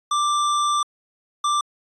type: tone pair in turn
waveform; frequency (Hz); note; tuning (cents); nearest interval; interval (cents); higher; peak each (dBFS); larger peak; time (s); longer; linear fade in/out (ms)
square; 1179 / 1179; D6 / D6; +6 / +6; unison; 0; neither; -19; neither; 0.11-0.83 / 1.44-1.61; first; 5
effects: resampled to 22050 Hz